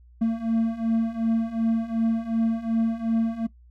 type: beating tone pair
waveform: triangle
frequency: 225.1 / 227.8 Hz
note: A3 / A#3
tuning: +40 / -40 cents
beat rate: 2.7 Hz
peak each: -24 / -21 dBFS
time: 0.21-3.47 s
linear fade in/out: 10 ms
effects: noise-tail reverb RT60 0.1 s tail -18 dB re dry + added 60 Hz sine -49 dBFS peak until 3.7 s